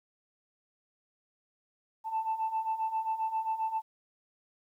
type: beating tone pair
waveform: sine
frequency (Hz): 880 / 887.5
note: A5 / A5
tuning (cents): 0 / +15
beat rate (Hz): 7.5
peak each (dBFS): -34 / -30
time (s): 2.04-3.82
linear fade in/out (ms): 50
effects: tanh soft clip ceiling -24 dBFS + 11-bit